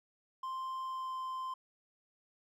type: tone with pitch glide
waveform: triangle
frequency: 1046.5 to 1039.9 Hz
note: C6 to C6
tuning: 0 to -11 cents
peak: -35 dBFS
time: 0.43-1.54 s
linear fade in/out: 5 ms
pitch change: -11 cents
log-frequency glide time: 0.84-1.14 s
effects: none

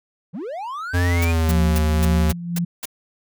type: linear sweep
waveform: triangle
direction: up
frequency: 138.59 to 2500 Hz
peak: -25 dBFS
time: 0.33-1.33 s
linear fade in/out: 20 ms
type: tone with pitch glide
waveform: square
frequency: 88.4 to 76.96 Hz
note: F2 to D#2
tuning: +22 to -18 cents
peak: -17 dBFS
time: 0.93-2.33 s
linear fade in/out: 20 ms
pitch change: -240 cents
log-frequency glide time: 1.06-1.62 s
type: noise bursts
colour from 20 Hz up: white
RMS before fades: -28 dBFS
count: 7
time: 1.22-2.856 s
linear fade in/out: 5 ms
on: 28 ms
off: 240 ms
type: tone with tremolo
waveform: sine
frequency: 172.4 Hz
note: F3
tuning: 22 cents flat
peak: -18 dBFS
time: 1.48-2.65 s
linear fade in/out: 10 ms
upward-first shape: sine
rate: 1.9 Hz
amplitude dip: 70%
effects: none

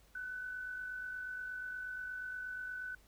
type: tone with amplitude modulation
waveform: sine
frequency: 1501 Hz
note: F#6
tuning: 24 cents sharp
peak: -38 dBFS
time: 0.15-2.95 s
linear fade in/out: 5 ms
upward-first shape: sine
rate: 48.4 Hz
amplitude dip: 40%
effects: added 50 Hz sine -64 dBFS peak until 3.07 s + pink hiss -67 dBFS RMS until 3.07 s

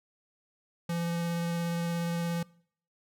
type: tone with vibrato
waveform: square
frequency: 170 Hz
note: F3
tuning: 46 cents flat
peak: -30 dBFS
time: 0.89-2.43 s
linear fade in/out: 5 ms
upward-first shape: sine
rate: 17 Hz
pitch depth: 9 cents each way
effects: noise-tail reverb RT60 0.6 s tail -23 dB re dry

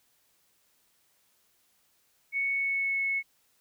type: tone with pitch glide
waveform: sine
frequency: 2217 to 2197 Hz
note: C#7 to C#7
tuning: 0 to -16 cents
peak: -26 dBFS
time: 2.32-3.23 s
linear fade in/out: 50 ms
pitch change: -16 cents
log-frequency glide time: 2.51-3.01 s
effects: white hiss -69 dBFS RMS until 3.6 s

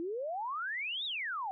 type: exponential two-way sweep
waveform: sine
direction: up then down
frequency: 322.8 to 3875 to 738 Hz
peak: -34 dBFS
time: 0-1.51 s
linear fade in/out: 0 ms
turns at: 1.05 s
effects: none

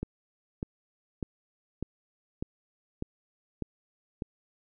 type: click train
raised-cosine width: 3 ms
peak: -19 dBFS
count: 8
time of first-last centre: 0.03-4.222 s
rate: 1.67 Hz
effects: none

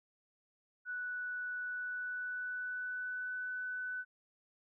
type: tone with pitch glide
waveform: sine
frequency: 1480 to 1498.9 Hz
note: F#6 to F#6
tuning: 0 to +22 cents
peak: -37 dBFS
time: 0.85-4.05 s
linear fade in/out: 50 ms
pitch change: +22 cents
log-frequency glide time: 1.6-3.44 s
effects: none

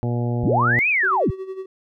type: harmonic tone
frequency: 120 Hz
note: B2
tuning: 49 cents flat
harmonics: 1 / 2 / 3 / 4 / 5 / 6 / 7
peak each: -21 / -27 / -31 / -33 / -35 / -37 / -38 dBFS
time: 0.03-0.79 s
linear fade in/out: 0 ms
type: linear two-way sweep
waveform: sine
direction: up then down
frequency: 36.34 to 2598 to 36.34 Hz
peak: -16 dBFS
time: 0.43-1.31 s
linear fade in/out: 10 ms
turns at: 0.89 s
type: tone with tremolo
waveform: triangle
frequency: 380.2 Hz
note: F#4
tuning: 47 cents sharp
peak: -24 dBFS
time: 1.03-1.66 s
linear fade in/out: 5 ms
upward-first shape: sine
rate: 11 Hz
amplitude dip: 70%
effects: none

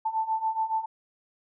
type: beating tone pair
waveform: sine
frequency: 880 / 887.1 Hz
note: A5 / A5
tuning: 0 / +14 cents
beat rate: 7.1 Hz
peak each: -30 / -27 dBFS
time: 0.05-0.86 s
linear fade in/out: 10 ms
effects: none

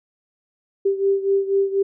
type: beating tone pair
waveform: sine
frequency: 392 / 396.1 Hz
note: G4 / G4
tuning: 0 / +18 cents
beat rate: 4.1 Hz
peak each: -18 / -22 dBFS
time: 0.85-1.83 s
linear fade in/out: 10 ms
effects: none

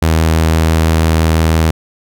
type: tone with vibrato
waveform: sawtooth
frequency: 80.5 Hz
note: E2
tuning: 41 cents flat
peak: -5 dBFS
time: 0.02-1.71 s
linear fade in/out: 5 ms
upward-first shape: sine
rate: 6 Hz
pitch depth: 8 cents each way
effects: none

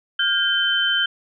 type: tone cluster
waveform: sine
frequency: 1423 / 1596 / 3089 Hz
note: F6 / G6 / G7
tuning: +32 / +31 / -26 cents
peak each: -24 / -23 / -19 dBFS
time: 0.19-1.06 s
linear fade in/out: 5 ms
effects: none

